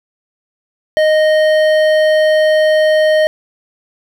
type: tone with hard clipping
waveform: triangle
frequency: 620 Hz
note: D#5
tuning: 6 cents flat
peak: -10 dBFS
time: 0.97-3.27 s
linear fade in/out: 0 ms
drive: 15 dB
effects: none